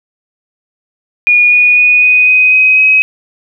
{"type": "tone with pitch steps", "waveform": "sine", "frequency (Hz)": [2444, 2460, 2475, 2491, 2507, 2523, 2539], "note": ["D#7", "D#7", "D#7", "D#7", "D#7", "D#7", "D#7"], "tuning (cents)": [-32, -20, -10, 1, 12, 23, 34], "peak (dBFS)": -4, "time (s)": [1.27, 3.02], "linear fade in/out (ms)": 0, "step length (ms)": 250, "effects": []}